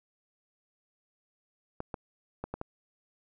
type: clicks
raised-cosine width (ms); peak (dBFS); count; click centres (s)
1; -21; 5; 1.804 / 1.942 / 2.44 / 2.54 / 2.614
effects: none